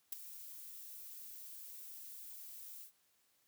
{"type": "noise with ADSR envelope", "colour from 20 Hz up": "violet", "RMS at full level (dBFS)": -38, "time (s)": [0.12, 2.92], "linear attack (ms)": 6, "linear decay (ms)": 13, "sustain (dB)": -13, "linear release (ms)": 100, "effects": ["white hiss -75 dBFS RMS until 3.47 s", "high-pass 60 Hz 12 dB/octave"]}